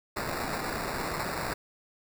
white noise with sample-and-hold, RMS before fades -33 dBFS, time 0.16-1.54 s, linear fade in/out 10 ms, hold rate 3150 Hz, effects none

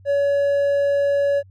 sine tone with hard clipping, 565 Hz, C#5, 33 cents sharp, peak -17 dBFS, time 0.05-1.43 s, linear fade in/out 50 ms, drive 3 dB, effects added 95 Hz sine -45 dBFS peak until 1.5 s

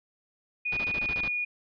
sine tone with pitch glide, 2465 to 2447 Hz, D#7 to D#7, -17 to -29 cents, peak -27 dBFS, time 0.65-1.45 s, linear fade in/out 10 ms, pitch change -12 cents, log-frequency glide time 0.97-1.31 s
pink noise bursts, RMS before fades -37 dBFS, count 8, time 0.72-1.281 s, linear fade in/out 2 ms, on 50 ms, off 23 ms
effects resampled to 11025 Hz

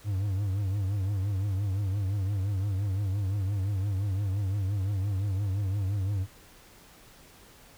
triangle tone with vibrato, 98.5 Hz, G2, 9 cents sharp, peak -24 dBFS, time 0.04-6.27 s, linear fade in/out 50 ms, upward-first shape triangle, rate 5.8 Hz, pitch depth 120 cents each way, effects pink hiss -54 dBFS RMS until 7.77 s

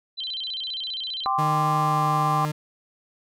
sine tone with vibrato, 3540 Hz, A7, 10 cents sharp, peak -28 dBFS, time 0.17-1.27 s, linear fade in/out 20 ms, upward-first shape square, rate 15 Hz, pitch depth 210 cents each way
sine chord, G suspended fourth, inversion none, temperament equal with one note detuned, 784 / 1041.1 / 1174.7 Hz, G5 / C6 / D6, 0 / -9 / 0 cents, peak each -25 dBFS, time 1.26-2.45 s, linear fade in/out 0 ms
40% pulse tone with pitch glide, 152.5 to 151.18 Hz, D#3 to D#3, -34 to -49 cents, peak -24 dBFS, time 1.38-2.52 s, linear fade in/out 10 ms, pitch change -15 cents, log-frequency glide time 1.79-2.01 s
effects none

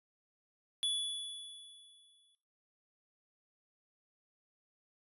square tone with exponential decay, 3423 Hz, A7, 48 cents flat, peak -31 dBFS, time 0.83-2.35 s, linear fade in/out 0 ms, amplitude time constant 330 ms, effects noise-tail reverb RT60 0.4 s tail -17 dB re dry + resampled to 32000 Hz

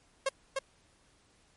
sawtooth tone with echo, 540 Hz, C#5, 45 cents flat, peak -23 dBFS, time 0.26-0.29 s, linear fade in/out 5 ms, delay 300 ms, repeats 1, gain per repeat -3 dB, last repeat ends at 0.59 s, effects pink hiss -66 dBFS RMS until 1.56 s + MP3 48 kbps

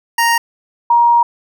25% pulse / sine tone pair in turn, 932.3 / 944.8 Hz, A#5 / A#5, 0 / +23 cents, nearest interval unison, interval 23 cents, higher second, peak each -7 dBFS, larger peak neither, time 0.18-0.38 / 0.9-1.23 s, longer second, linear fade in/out 5 ms, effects none

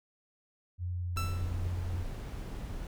sine tone with vibrato, 88.8 Hz, F2, 29 cents sharp, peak -32 dBFS, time 0.78-2.06 s, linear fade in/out 50 ms, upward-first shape triangle, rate 2.3 Hz, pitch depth 8 cents each way
brown noise, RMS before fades -39 dBFS, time 1.16-2.87 s, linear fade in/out 2 ms
sawtooth tone with exponential decay, 1330 Hz, E6, 15 cents sharp, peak -29 dBFS, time 1.17-1.62 s, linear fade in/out 1 ms, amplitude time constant 97 ms
effects none

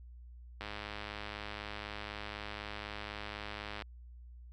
click train, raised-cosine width 0.3 ms, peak -25 dBFS, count 335, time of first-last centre 0.61-3.822 s, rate 104 Hz, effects added 60 Hz sine -49 dBFS peak until 4.52 s

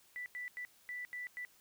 sine tone bursts at uneven times, 1975.5 Hz, B6, in tune, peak -40 dBFS, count 6, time 0.16-0.26 / 0.35-0.48 / 0.57-0.65 / 0.89-1.05 / 1.13-1.27 / 1.37-1.45 s, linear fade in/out 0 ms, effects white hiss -66 dBFS RMS until 1.6 s

